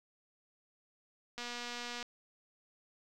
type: click train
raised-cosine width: 0.2 ms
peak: -25 dBFS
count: 157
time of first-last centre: 1.38-2.027 s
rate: 241 Hz
effects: none